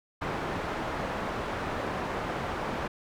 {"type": "low-pass noise", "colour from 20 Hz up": "white", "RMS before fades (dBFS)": -33, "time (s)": [0.21, 2.88], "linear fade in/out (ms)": 10, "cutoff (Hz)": 1100, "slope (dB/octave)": 12, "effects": []}